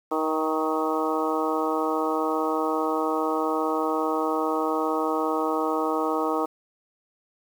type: harmonic tone with a mistuned harmonic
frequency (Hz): 157.6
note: D#3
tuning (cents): +23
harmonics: 2 / 3 / 4 / 5 / 6 / 7 / 8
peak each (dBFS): -28 / -28 / -32 / -31 / -32 / -31 / -32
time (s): 0.11-6.46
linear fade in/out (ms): 10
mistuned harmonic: 6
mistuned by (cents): -28
effects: 8-bit